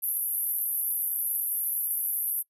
pink band-pass noise, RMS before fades -29 dBFS, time 0.02-2.43 s, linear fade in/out 20 ms, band 11000 to 13000 Hz, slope 96 dB/octave, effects noise-tail reverb RT60 0.1 s tail -24 dB re dry + resampled to 32000 Hz

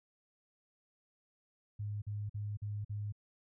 sine tone bursts, 103.83 Hz, G#2, in tune, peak -36 dBFS, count 5, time 1.79-3.124 s, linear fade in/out 10 ms, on 230 ms, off 46 ms, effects none

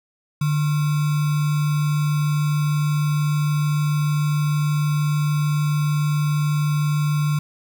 sine tone with sample-and-hold, 148.9 Hz, D3, 24 cents sharp, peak -17 dBFS, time 0.41-7.39 s, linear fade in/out 5 ms, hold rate 1225 Hz, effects none

